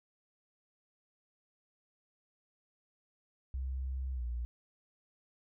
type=tone with pitch glide; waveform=sine; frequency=65.41 to 59.64 Hz; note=C2 to A#1; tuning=0 to +40 cents; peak=-34 dBFS; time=3.54-4.45 s; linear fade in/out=0 ms; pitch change=-160 cents; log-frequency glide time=4.13-4.23 s; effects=none